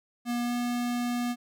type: tone with pitch glide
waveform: square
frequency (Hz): 240.1 to 242.2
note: B3 to B3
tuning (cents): -49 to -34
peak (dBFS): -28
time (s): 0.25-1.36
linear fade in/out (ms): 50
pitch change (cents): +15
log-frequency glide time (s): 0.43-0.53
effects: none